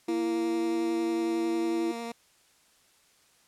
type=tone with vibrato; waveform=15% pulse; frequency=233.1 Hz; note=A#3; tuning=in tune; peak=-28 dBFS; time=0.08-2.12 s; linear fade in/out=5 ms; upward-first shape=triangle; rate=11 Hz; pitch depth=14 cents each way
type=tone; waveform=sine; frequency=334.2 Hz; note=E4; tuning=24 cents sharp; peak=-26 dBFS; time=0.08-1.92 s; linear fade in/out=10 ms
effects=white hiss -63 dBFS RMS until 3.47 s + low-pass 10000 Hz 12 dB/octave